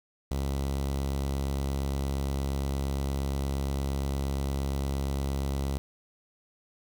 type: tone with notch filter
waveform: sawtooth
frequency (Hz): 68.6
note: C#2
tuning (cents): -17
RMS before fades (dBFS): -30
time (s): 0.31-5.78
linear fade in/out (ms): 0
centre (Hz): 1800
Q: 1
effects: 9-bit